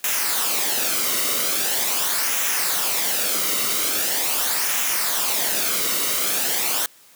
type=noise with flanger; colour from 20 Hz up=white; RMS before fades=-22 dBFS; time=0.04-6.86 s; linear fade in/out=2 ms; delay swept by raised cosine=0.22 to 1.21 ms; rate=0.42 Hz; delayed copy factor=-0.55; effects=white hiss -51 dBFS RMS until 7.15 s + high-pass 150 Hz 12 dB/octave